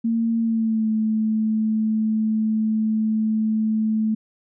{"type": "tone with pitch glide", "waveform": "sine", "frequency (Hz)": [228.5, 218.2], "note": ["A#3", "A3"], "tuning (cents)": [-34, -14], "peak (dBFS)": -18, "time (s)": [0.04, 4.15], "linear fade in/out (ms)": 10, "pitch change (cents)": -80, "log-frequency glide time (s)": [0.4, 0.89], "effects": []}